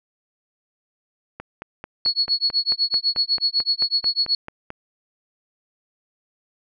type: click train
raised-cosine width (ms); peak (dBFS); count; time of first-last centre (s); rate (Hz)
0.5; -18; 16; 1.4-4.704; 4.54
type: tone with tremolo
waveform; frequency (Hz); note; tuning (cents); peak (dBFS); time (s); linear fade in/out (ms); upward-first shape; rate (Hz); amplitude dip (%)
sine; 4369; C#8; -26; -15; 2.05-4.35; 2; sine; 8; 100
effects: none